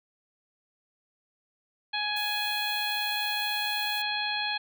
harmonic tone, 836 Hz, G#5, 11 cents sharp, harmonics 1 / 2 / 3 / 4 / 5, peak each -34 / -34 / -34 / -34 / -34 dBFS, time 1.93-4.58 s, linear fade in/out 10 ms
violet noise, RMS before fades -40 dBFS, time 2.16-4.02 s, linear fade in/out 5 ms
effects none

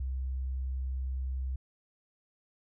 sine tone, 65.1 Hz, C2, 8 cents flat, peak -31 dBFS, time 0-1.56 s, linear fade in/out 5 ms, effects none

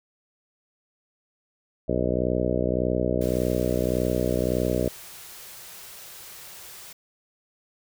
harmonic tone, 61.74 Hz, B1, in tune, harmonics 1 / 2 / 3 / 4 / 5 / 6 / 7 / 8 / 9 / 10, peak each -31 / -31 / -31 / -31 / -31 / -31 / -31 / -31 / -31 / -31 dBFS, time 1.88-4.89 s, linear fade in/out 10 ms
white band-stop noise, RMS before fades -43 dBFS, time 3.21-6.93 s, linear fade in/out 5 ms, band 210 to 320 Hz, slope 96 dB/octave
effects none

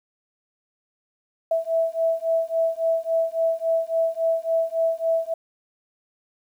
sine beating tone pair, 655 / 658.6 Hz, E5 / E5, -11 / -2 cents, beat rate 3.6 Hz, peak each -23 dBFS, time 1.51-5.34 s, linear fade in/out 5 ms, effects 9-bit

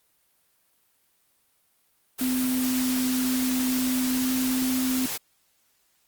white noise, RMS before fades -31 dBFS, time 2.18-5.18 s, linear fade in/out 20 ms
sine tone with pitch glide, 255.5 to 257.4 Hz, C4 to C4, -41 to -28 cents, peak -23 dBFS, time 2.21-5.06 s, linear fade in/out 2 ms, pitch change +13 cents, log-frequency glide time 4.15-4.24 s
effects white hiss -67 dBFS RMS until 6.07 s + Opus 32 kbps

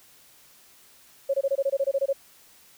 sine tone bursts, 549 Hz, C#5, 17 cents flat, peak -20 dBFS, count 12, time 1.29-2.131 s, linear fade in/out 10 ms, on 49 ms, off 23 ms, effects white hiss -55 dBFS RMS until 2.77 s

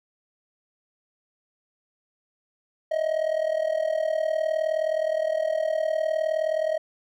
triangle tone with amplitude modulation, 632 Hz, D#5, 27 cents sharp, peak -17 dBFS, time 2.91-6.78 s, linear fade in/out 10 ms, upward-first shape sine, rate 39.4 Hz, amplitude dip 80%, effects none

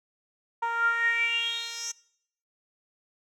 10% pulse tone with band-pass filter sweep, 464.4 Hz, A#4, 7 cents flat, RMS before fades -28 dBFS, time 0.62-1.92 s, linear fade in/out 10 ms, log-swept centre 1000 to 6100 Hz, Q 8.8, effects noise-tail reverb RT60 0.7 s tail -23 dB re dry

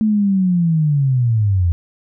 sine linear sweep, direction down, 220 to 82.41 Hz, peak -12 dBFS, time 0.01-1.72 s, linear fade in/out 0 ms, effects none

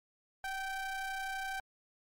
square ring-modulated tone, 392 Hz, G4, in tune, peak -34 dBFS, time 0.44-1.6 s, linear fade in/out 2 ms, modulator 1160 Hz, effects MP3 64 kbps

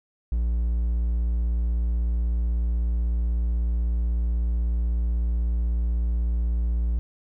triangle tone, 58.1 Hz, A#1, 5 cents flat, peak -19 dBFS, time 0.32-6.99 s, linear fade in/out 0 ms, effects none

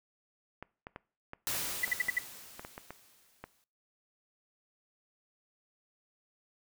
clicks, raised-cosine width 0.5 ms, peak -27 dBFS, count 12, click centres 0.626 / 0.869 / 0.961 / 1.334 / 1.55 / 1.878 / 2.084 / 2.595 / 2.649 / 2.779 / 2.906 / 3.44 s
white noise with exponential decay, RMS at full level -33 dBFS, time 1.47-3.64 s, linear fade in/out 0 ms, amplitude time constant 470 ms
sine tone bursts, 1979 Hz, B6, 3 cents sharp, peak -25 dBFS, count 5, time 1.83-2.186 s, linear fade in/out 5 ms, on 20 ms, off 64 ms
effects noise-tail reverb RT60 0.4 s tail -22 dB re dry

